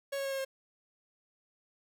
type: tone with pitch steps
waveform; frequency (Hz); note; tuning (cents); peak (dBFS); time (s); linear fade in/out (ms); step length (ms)
45% pulse; 554.4 / 549.6 / 544.9 / 540.2 / 535.5; C#5 / C#5 / C#5 / C#5 / C5; 0 / -15 / -30 / -45 / +40; -33; 0.12-0.45; 10; 66
effects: none